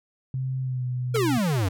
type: tone with pitch glide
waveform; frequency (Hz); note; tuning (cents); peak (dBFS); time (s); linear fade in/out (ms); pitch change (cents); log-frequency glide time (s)
sine; 130.81 to 125.26; C3 to B2; 0 to +25; -25; 0.34-1.38; 2; -75; 0.61-0.85
type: exponential sweep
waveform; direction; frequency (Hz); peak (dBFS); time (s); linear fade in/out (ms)
square; down; 478.4 to 87.31; -22; 1.14-1.69; 10
type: clicks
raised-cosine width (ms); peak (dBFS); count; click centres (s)
0.3; -18; 2; 1.158 / 1.166
effects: none